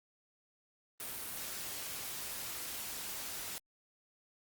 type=noise; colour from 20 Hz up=white; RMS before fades=-42 dBFS; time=1-3.58 s; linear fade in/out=0 ms; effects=Opus 32 kbps